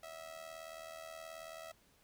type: tone with amplitude modulation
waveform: sawtooth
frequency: 651 Hz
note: E5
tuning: 22 cents flat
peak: -40 dBFS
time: 0.03-1.72 s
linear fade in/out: 5 ms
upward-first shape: sine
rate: 78.7 Hz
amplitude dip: 75%
effects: pink hiss -69 dBFS RMS until 2.03 s